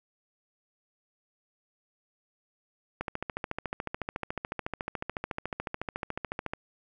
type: click train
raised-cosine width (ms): 0.5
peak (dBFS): -17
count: 50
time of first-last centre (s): 3.01-6.535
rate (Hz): 13.9
effects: none